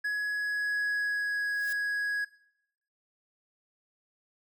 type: tone with pitch glide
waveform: triangle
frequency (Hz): 1680 to 1662.6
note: G#6 to G#6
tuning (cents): +19 to +1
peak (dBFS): -26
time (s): 0.04-2.25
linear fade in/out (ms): 10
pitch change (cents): -18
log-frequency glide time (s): 0.26-1.52
type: noise with exponential growth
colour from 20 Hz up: blue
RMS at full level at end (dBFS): -40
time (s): 1.4-1.73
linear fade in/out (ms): 5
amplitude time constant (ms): 71
effects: noise-tail reverb RT60 0.8 s tail -19 dB re dry